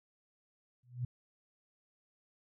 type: tone with exponential growth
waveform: sine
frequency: 123.47 Hz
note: B2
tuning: in tune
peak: -30 dBFS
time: 0.83-1.05 s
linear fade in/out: 5 ms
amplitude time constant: 47 ms
effects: none